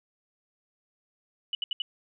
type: tone bursts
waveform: sine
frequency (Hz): 2960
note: F#7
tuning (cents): 0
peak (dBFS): -27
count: 4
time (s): 1.53-1.82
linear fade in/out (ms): 2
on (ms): 20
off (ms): 70
effects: none